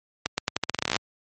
accelerating click train, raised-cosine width 0.2 ms, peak -6 dBFS, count 17, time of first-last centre 0.26-0.964 s, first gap 120 ms, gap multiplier 0.84, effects high-pass 80 Hz 12 dB/octave + MP3 32 kbps

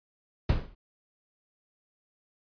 brown noise with exponential decay, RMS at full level -18 dBFS, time 0.49-0.75 s, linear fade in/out 5 ms, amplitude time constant 56 ms, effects resampled to 11025 Hz

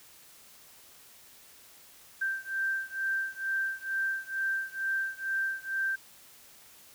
sine beating tone pair, 1568 / 1570.2 Hz, G6 / G6, 0 / +2 cents, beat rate 2.2 Hz, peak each -32 / -33 dBFS, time 2.21-5.96 s, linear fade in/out 10 ms, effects white hiss -55 dBFS RMS until 6.94 s

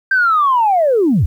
sine linear sweep, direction down, 1584 to 60.7 Hz, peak -9 dBFS, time 0.11-1.26 s, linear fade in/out 5 ms, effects tanh soft clip ceiling -5 dBFS + 8-bit

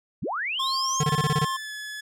sine linear sweep, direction up, 73.42 to 6810 Hz, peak -26 dBFS, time 0.22-1.02 s, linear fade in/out 10 ms
square tone, 1064 Hz, C6, 29 cents sharp, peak -27 dBFS, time 0.59-1.57 s, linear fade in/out 10 ms
square tone bursts, 150 Hz, D3, 37 cents sharp, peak -21 dBFS, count 8, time 1-1.449 s, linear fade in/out 5 ms, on 36 ms, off 23 ms
sawtooth tone with pitch glide, 1741 to 1709.1 Hz, A6 to G#6, -19 to +49 cents, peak -30 dBFS, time 1.07-2.01 s, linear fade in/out 10 ms, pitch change -32 cents, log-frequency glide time 1.6-1.72 s
effects low-pass 11000 Hz 12 dB/octave

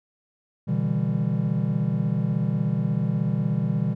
triangle chord, E minor seventh, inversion second, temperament just, 123.61 / 148.33 / 164.81 / 197.78 Hz, B2 / D3 / E3 / G3, +2 / +18 / 0 / +16 cents, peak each -25 dBFS, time 0.67-3.95 s, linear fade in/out 20 ms, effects none

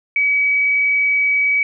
sine tone with frequency modulation, 2275 Hz, C#7, 44 cents sharp, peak -13 dBFS, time 0.16-1.63 s, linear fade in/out 2 ms, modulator 21.1 Hz, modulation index 0.38, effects none

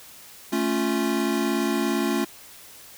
square chord, A augmented, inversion none, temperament equal, 220 / 277.2 / 349.2 Hz, A3 / C#4 / E#4, 0 / 0 / 0 cents, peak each -27 dBFS, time 0.52-2.25 s, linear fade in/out 10 ms, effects white hiss -46 dBFS RMS until 2.97 s

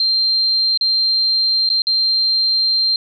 sine tone with dropouts, 4163 Hz, C8, 10 cents flat, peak -13 dBFS, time 0-2.96 s, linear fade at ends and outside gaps 2 ms, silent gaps 0.775-0.81 / 1.691-1.7 / 1.82-1.869 s, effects none

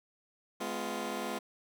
15% pulse chord, F diminished, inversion first, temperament just, 209.5 / 251.4 / 349.2 Hz, Ab3 / Cb4 / F4, +15 / +31 / 0 cents, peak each -33 dBFS, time 0.6-1.39 s, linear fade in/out 10 ms, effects none

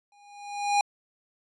square tone with exponential growth, 816 Hz, G#5, 31 cents flat, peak -19 dBFS, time 0.12-0.81 s, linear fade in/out 2 ms, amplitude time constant 150 ms, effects resampled to 22050 Hz

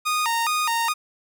sawtooth tone with vibrato, 1068 Hz, C6, 35 cents sharp, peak -17 dBFS, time 0.05-0.94 s, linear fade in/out 20 ms, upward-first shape square, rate 2.4 Hz, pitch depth 250 cents each way, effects none

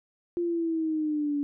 sine exponential sweep, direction down, 349.2 to 285 Hz, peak -25 dBFS, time 0.37-1.43 s, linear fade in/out 0 ms, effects none

